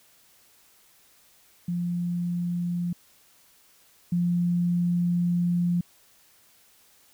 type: tone pair in turn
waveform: sine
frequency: 174.61 / 174.61 Hz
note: F3 / F3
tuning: 0 / 0 cents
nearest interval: unison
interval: 0 cents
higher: neither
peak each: -25 / -21 dBFS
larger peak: second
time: 1.68-2.93 / 4.12-5.81 s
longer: second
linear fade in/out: 5 ms
effects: white hiss -59 dBFS RMS until 7.13 s